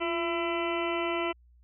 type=harmonic tone with a mistuned harmonic; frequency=335.2 Hz; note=E4; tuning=29 cents sharp; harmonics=1 / 2 / 3 / 4 / 6 / 7 / 8 / 9; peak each=-31 / -34 / -36 / -37 / -39 / -39 / -40 / -41 dBFS; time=0-1.33 s; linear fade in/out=20 ms; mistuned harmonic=1; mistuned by=+50 cents; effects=added 60 Hz sine -56 dBFS peak until 1.63 s